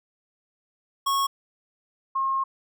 square / sine tone pair in turn, 1100 / 1074.3 Hz, C#6 / C6, -14 / +45 cents, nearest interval unison, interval 41 cents, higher first, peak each -22 dBFS, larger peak neither, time 1.06-1.27 / 2.15-2.44 s, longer second, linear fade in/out 10 ms, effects none

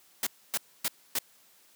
white noise bursts, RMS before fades -29 dBFS, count 4, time 0.23-1.188 s, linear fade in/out 2 ms, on 37 ms, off 270 ms, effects white hiss -61 dBFS RMS until 1.75 s + high-pass 150 Hz 12 dB/octave

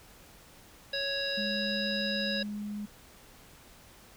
harmonic tone, 554.4 Hz, C#5, in tune, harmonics 1 / 3 / 5 / 7 / 9, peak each -36 / -36 / -40 / -35 / -37 dBFS, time 0.93-2.43 s, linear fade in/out 5 ms
sine tone, 207.7 Hz, G#3, in tune, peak -34 dBFS, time 1.37-2.86 s, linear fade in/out 10 ms
effects pink hiss -55 dBFS RMS until 4.16 s

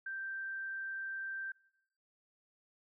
sine tone, 1568 Hz, G6, in tune, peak -38 dBFS, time 0.06-1.52 s, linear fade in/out 5 ms, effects noise-tail reverb RT60 0.7 s tail -21 dB re dry

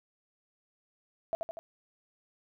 sine tone with echo, 660 Hz, E5, 2 cents sharp, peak -27 dBFS, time 1.33-1.35 s, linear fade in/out 0 ms, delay 80 ms, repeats 3, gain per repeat -4 dB, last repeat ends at 1.59 s, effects none

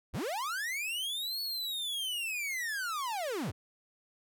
45% pulse linear two-way sweep, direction up then down, 35.73 to 4433 to 61.7 Hz, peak -33 dBFS, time 0.13-3.52 s, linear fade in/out 20 ms, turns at 1.41 s, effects none

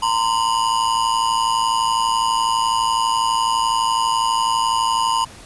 square ring-modulated tone, 977 Hz, B5, 19 cents flat, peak -14 dBFS, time 0.02-5.25 s, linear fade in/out 10 ms, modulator 56 Hz, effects pink hiss -41 dBFS RMS until 5.45 s + resampled to 24000 Hz

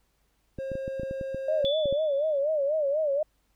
triangle tone, 536 Hz, C5, 42 cents sharp, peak -29 dBFS, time 0.58-1.65 s, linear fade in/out 20 ms
clicks, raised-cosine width 3 ms, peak -23 dBFS, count 12, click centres 0.587 / 0.717 / 0.754 / 0.879 / 0.997 / 1.033 / 1.111 / 1.212 / 1.346 / 1.645 / 1.857 / 1.926 s
sine tone with vibrato, 590 Hz, D5, 8 cents sharp, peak -23 dBFS, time 1.48-3.23 s, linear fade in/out 5 ms, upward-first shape sine, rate 4.1 Hz, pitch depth 130 cents each way
sine tone with exponential decay, 3461 Hz, A7, 29 cents flat, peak -27 dBFS, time 1.65-2.39 s, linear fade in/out 0 ms, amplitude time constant 160 ms
effects added 50 Hz sine -70 dBFS peak until 3.55 s + pink hiss -72 dBFS RMS until 3.55 s

